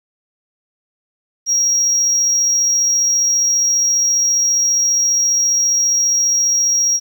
sine tone with amplitude modulation, 5640 Hz, F8, 16 cents sharp, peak -9 dBFS, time 1.46-7 s, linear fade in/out 50 ms, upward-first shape sine, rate 34.8 Hz, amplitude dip 25%, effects tanh soft clip ceiling -10 dBFS + 8-bit

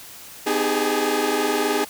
sawtooth tone cluster, 254.1 / 308.7 / 396 / 415.2 / 854 Hz, B3 / D#4 / G4 / G#4 / G#5, +49 / -14 / +18 / 0 / +48 cents, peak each -25 / -22 / -23 / -19 / -26 dBFS, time 0.46-1.85 s, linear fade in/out 10 ms, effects white hiss -41 dBFS RMS until 1.89 s

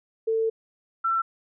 sine tone pair in turn, 447.2 / 1343.5 Hz, A4 / E6, +28 / +33 cents, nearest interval octave + perfect fifth, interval 1905 cents, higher second, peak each -21 dBFS, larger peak neither, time 0.27-0.5 / 1.04-1.22 s, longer first, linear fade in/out 10 ms, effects none

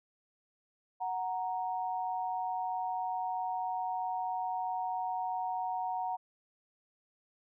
sine tone pair together, 740 / 932.3 Hz, F#5 / A#5, 0 / 0 cents, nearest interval major third, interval 400 cents, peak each -34 / -36 dBFS, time 1-6.17 s, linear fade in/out 20 ms, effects none

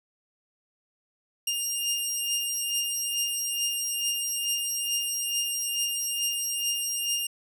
15% pulse beating tone pair, 2812 / 2814.3 Hz, F7 / F7, +11 / +13 cents, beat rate 2.3 Hz, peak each -25 / -21 dBFS, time 1.47-7.27 s, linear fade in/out 5 ms, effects none

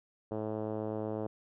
5% pulse tone with low-pass filter, 108.2 Hz, A2, 29 cents flat, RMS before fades -36 dBFS, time 0.31-1.27 s, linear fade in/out 5 ms, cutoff 510 Hz, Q 1.4, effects none

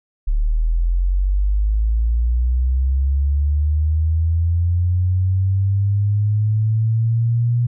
sine linear sweep, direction up, 36 to 120.8 Hz, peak -14 dBFS, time 0.27-7.67 s, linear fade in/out 10 ms, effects none

